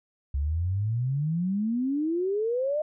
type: exponential sweep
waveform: sine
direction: up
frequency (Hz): 67.1 to 622.3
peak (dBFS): -24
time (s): 0.34-2.82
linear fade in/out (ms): 5
effects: none